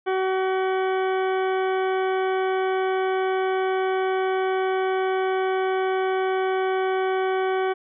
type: harmonic tone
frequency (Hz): 377.7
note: F#4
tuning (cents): +36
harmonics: 1 / 2 / 3 / 4 / 5 / 6 / 8 / 9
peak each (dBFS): -22 / -27 / -33 / -33 / -40 / -38 / -44 / -46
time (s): 0.06-7.74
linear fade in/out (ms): 20
effects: none